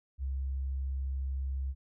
sine tone, 67 Hz, C2, 42 cents sharp, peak -31 dBFS, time 0.18-1.75 s, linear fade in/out 50 ms, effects none

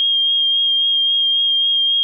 sine tone with vibrato, 3230 Hz, G#7, 49 cents flat, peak -13 dBFS, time 0-2.03 s, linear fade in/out 0 ms, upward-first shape triangle, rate 3.7 Hz, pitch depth 19 cents each way, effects none

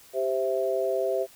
sine chord, C major, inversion second, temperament equal, 392 / 523.3 / 659.3 Hz, G4 / C5 / E5, 0 / 0 / 0 cents, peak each -28 dBFS, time 0.13-1.27 s, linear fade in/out 50 ms, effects white hiss -53 dBFS RMS until 1.35 s

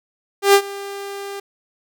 sawtooth tone with ADSR envelope, 398.6 Hz, G4, 29 cents sharp, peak -3 dBFS, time 0.42-1.4 s, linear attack 120 ms, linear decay 72 ms, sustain -21 dB, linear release 6 ms, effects none

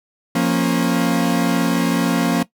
40% pulse chord, Bb minor, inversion second, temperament equal with one note detuned, 174.61 / 233.1 / 275.1 Hz, F3 / Bb3 / Db4, 0 / 0 / -13 cents, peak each -19 dBFS, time 0.35-2.43 s, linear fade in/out 5 ms, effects noise-tail reverb RT60 0.1 s tail -17 dB re dry

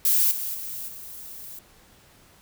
violet noise with level steps, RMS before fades -20 / -30 / -34 / -40 dBFS, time 0.05-1.59 s, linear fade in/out 2 ms, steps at 0.31 / 0.54 / 0.88 s, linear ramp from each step 5 ms, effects pink hiss -55 dBFS RMS until 2.41 s

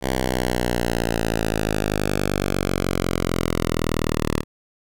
5% pulse exponential sweep, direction down, 65.41 to 37.52 Hz, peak -9 dBFS, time 0.01-4.44 s, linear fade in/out 50 ms, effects none

